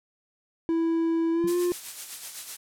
triangle tone with pitch glide, 329.7 to 353.4 Hz, E4 to F4, 0 to +21 cents, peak -20 dBFS, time 0.69-1.72 s, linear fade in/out 0 ms, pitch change +121 cents, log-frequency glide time 1.32-1.57 s
sine tone with exponential decay, 185.2 Hz, F#3, 2 cents sharp, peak -28 dBFS, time 1.44-1.56 s, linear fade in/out 0 ms, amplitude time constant 26 ms
blue noise with tremolo, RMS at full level -33 dBFS, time 1.47-2.57 s, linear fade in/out 10 ms, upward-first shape sine, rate 7.9 Hz, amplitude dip 50%
effects low-pass 11000 Hz 12 dB/octave

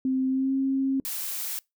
sine tone with pitch glide, 261.6 to 268.6 Hz, C4 to C4, 0 to +46 cents, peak -22 dBFS, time 0.05-1 s, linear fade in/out 2 ms, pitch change +46 cents, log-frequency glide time 0.28-0.53 s
blue noise, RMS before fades -32 dBFS, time 1.05-1.59 s, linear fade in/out 0 ms
effects noise-tail reverb RT60 0.2 s tail -25 dB re dry

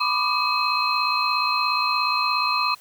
sine tone cluster, 1000 / 1154 / 1211 / 2553 / 4146 Hz, B5 / D6 / D#6 / D#7 / C8, +21 / -31 / -47 / +44 / -17 cents, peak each -26 dBFS, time 0-2.75 s, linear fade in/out 10 ms, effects white hiss -51 dBFS RMS until 2.8 s

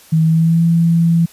sine tone with pitch glide, 160 to 167.28 Hz, D#3 to E3, +49 to +26 cents, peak -9 dBFS, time 0.12-1.26 s, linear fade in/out 10 ms, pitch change +77 cents, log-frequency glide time 0.23-0.63 s, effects white hiss -44 dBFS RMS until 1.32 s + resampled to 32000 Hz

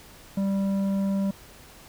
sine tone with tanh clipping, 196 Hz, G3, in tune, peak -24 dBFS, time 0.37-1.31 s, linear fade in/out 5 ms, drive 9 dB, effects pink hiss -49 dBFS RMS until 1.88 s

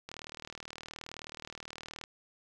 click train, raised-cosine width 0.2 ms, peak -25 dBFS, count 77, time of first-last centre 0.09-2.039 s, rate 39 Hz, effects none

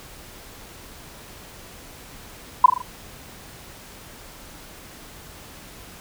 sine tone with echo, 1000 Hz, B5, 21 cents sharp, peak -4 dBFS, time 2.64-2.66 s, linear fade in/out 5 ms, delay 40 ms, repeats 4, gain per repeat -6 dB, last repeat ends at 2.82 s, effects pink hiss -43 dBFS RMS until 6 s

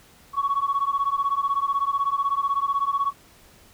sine beating tone pair, 1108.7 / 1124.7 Hz, C#6 / C#6, 0 / +25 cents, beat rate 16 Hz, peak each -23 dBFS, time 0.33-3.13 s, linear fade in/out 50 ms, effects tanh soft clip ceiling -15 dBFS + pink hiss -53 dBFS RMS until 3.73 s

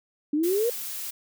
sine exponential sweep, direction up, 286.6 to 493.9 Hz, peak -21 dBFS, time 0.33-0.7 s, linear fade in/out 5 ms
blue noise, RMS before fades -34 dBFS, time 0.43-1.11 s, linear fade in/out 10 ms
effects none

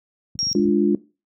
clicks, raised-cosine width 5 ms, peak -22 dBFS, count 7, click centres 0.354 / 0.429 / 0.469 / 0.515 / 0.594 / 0.655 / 0.686 s
sine tone, 5588 Hz, F8, in tune, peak -20 dBFS, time 0.39-0.53 s, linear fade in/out 0 ms
sine chord, D diminished, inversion second, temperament equal, 207.7 / 293.7 / 349.2 Hz, Ab3 / D4 / F4, 0 / 0 / 0 cents, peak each -19 dBFS, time 0.55-0.95 s, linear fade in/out 2 ms
effects noise-tail reverb RT60 0.3 s tail -19 dB re dry + high-pass 100 Hz 12 dB/octave

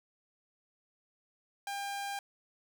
sawtooth tone, 800 Hz, G5, 35 cents sharp, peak -32 dBFS, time 1.67-2.19 s, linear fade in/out 2 ms, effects none

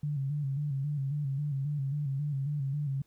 sine tone with vibrato, 141.7 Hz, C#3, 38 cents sharp, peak -29 dBFS, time 0.03-3.02 s, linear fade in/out 5 ms, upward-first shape square, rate 3.7 Hz, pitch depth 70 cents each way, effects pink hiss -71 dBFS RMS until 3.06 s

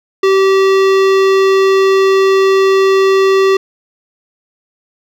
sine tone with hard clipping, 386.2 Hz, G4, 26 cents flat, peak -9 dBFS, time 0.23-3.57 s, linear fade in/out 5 ms, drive 18 dB, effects none

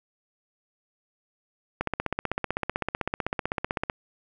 click train, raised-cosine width 0.5 ms, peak -11 dBFS, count 34, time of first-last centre 1.81-3.899 s, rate 15.8 Hz, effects none

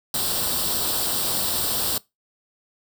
white noise with comb filter, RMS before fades -24 dBFS, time 0.14-1.98 s, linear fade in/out 2 ms, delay 0.23 ms, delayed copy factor +0.7, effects noise-tail reverb RT60 0.2 s tail -22 dB re dry

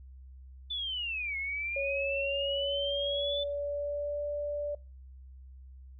sine linear two-way sweep, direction down then up, 3520 to 2156 to 3520 Hz, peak -32 dBFS, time 0.7-3.44 s, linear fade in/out 10 ms, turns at 1.37 s
sine tone with pitch glide, 554.4 to 584.3 Hz, C#5 to D5, 0 to -9 cents, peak -31 dBFS, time 1.76-4.75 s, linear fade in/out 5 ms, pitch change +91 cents, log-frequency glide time 2.18-4.23 s
effects noise-tail reverb RT60 0.4 s tail -25 dB re dry + added 65 Hz sine -47 dBFS peak until 5.99 s

